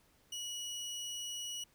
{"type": "tone", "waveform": "25% pulse", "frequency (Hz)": 2920, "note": "F#7", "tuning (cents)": -24, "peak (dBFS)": -36, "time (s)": [0.32, 1.64], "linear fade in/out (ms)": 5, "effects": ["pink hiss -69 dBFS RMS until 1.74 s"]}